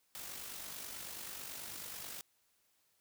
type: noise with amplitude modulation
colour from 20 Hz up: white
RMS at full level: -44 dBFS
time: 0.15-2.21 s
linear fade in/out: 0 ms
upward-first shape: sine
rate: 49.2 Hz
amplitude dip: 45%
effects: white hiss -75 dBFS RMS until 3 s